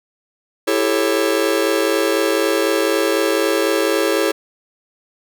45% pulse chord, A dominant seventh, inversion second, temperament just, 330 / 396 / 440 / 550 Hz, E4 / G4 / A4 / C#5, +2 / +18 / 0 / -14 cents, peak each -21 dBFS, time 0.67-4.32 s, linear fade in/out 10 ms, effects none

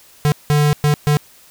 square tone bursts at uneven times, 147.9 Hz, D3, 13 cents sharp, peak -12 dBFS, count 4, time 0.25-0.32 / 0.5-0.73 / 0.84-0.94 / 1.07-1.17 s, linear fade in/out 0 ms, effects white hiss -47 dBFS RMS until 1.5 s

